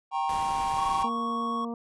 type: chord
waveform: triangle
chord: G diminished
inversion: none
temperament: equal with one note detuned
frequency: 784 / 932.3 / 1085.3 Hz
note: G5 / Bb5 / Db6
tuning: 0 / 0 / -37 cents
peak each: -27 / -28 / -30 dBFS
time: 0.11-1.1 s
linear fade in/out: 50 ms
type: noise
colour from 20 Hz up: pink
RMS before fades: -40 dBFS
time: 0.29-1.03 s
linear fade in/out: 2 ms
type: tone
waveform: triangle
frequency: 1108.7 Hz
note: C#6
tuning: in tune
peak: -27 dBFS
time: 0.78-1.65 s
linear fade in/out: 5 ms
type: harmonic tone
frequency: 233.4 Hz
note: A#3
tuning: 2 cents sharp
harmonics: 1 / 2 / 3 / 4 / 5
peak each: -32 / -38 / -42 / -44 / -46 dBFS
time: 1.04-1.74 s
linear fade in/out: 2 ms
effects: resampled to 24000 Hz